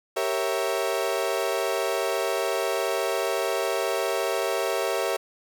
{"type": "chord", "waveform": "35% pulse", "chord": "G diminished seventh", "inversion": "none", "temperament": "equal", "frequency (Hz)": [392, 466.2, 554.4, 659.3], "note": ["G4", "Bb4", "Db5", "Fb5"], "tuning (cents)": [0, 0, 0, 0], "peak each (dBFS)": -28, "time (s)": [0.16, 5.17], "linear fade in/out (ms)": 10, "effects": []}